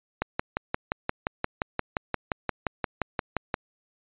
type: click train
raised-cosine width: 0.5 ms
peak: -10 dBFS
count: 20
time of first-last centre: 0.22-3.542 s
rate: 5.72 Hz
effects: resampled to 8000 Hz